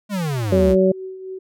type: exponential sweep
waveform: square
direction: down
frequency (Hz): 215.3 to 61.74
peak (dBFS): -21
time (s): 0.09-0.76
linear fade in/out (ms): 50
type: harmonic tone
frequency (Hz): 188.6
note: F#3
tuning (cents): +33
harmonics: 1 / 2 / 3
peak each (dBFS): -17 / -17 / -17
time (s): 0.52-0.92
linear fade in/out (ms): 5
type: tone with tremolo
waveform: sine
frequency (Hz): 377.1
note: F#4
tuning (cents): +33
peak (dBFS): -27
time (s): 0.7-1.39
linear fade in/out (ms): 10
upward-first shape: triangle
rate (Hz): 3.6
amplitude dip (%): 55
effects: none